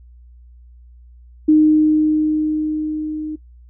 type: tone with level ramp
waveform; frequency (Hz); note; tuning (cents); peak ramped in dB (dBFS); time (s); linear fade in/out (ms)
sine; 307.8; D#4; -19; -7 to -23; 1.48-3.36; 10
effects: noise-tail reverb RT60 0.1 s tail -20 dB re dry + added 60 Hz sine -41 dBFS peak until 3.69 s